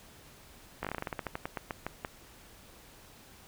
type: slowing click train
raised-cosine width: 0.5 ms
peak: -19 dBFS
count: 18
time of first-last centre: 0.83-2.048 s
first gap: 17 ms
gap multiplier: 1.16
effects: pink hiss -55 dBFS RMS until 3.47 s